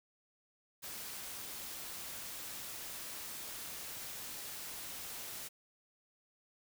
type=noise; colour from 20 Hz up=white; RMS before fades=-45 dBFS; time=0.82-5.49 s; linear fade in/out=20 ms; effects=none